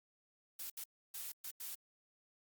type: noise bursts at uneven times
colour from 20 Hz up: blue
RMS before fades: -45 dBFS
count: 5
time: 0.59-0.7 / 0.77-0.84 / 1.14-1.32 / 1.44-1.51 / 1.6-1.75 s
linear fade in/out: 5 ms
effects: Opus 48 kbps